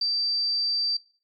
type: tone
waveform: sine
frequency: 4667 Hz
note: D8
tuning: 12 cents flat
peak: -22 dBFS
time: 0.01-0.97 s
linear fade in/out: 5 ms
effects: noise-tail reverb RT60 0.4 s tail -20 dB re dry + MP3 96 kbps